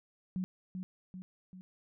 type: tone with echo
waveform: sine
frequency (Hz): 184.8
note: F#3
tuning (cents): -2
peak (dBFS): -32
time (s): 0.36-0.44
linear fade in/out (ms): 0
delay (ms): 390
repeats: 3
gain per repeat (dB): -5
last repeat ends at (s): 1.61
effects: none